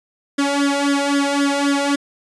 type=tone with flanger; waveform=sawtooth; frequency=282.2 Hz; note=C#4; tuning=31 cents sharp; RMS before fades=-18 dBFS; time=0.38-1.96 s; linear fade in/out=10 ms; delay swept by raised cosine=0.58 to 1.49 ms; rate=3.8 Hz; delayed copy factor=+0.9; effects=resampled to 22050 Hz